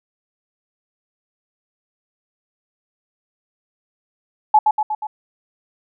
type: tone with echo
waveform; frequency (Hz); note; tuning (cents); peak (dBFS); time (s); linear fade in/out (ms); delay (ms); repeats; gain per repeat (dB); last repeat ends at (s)
sine; 855; A5; -50; -7; 4.54-4.59; 5; 120; 4; -4; 5.07
effects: none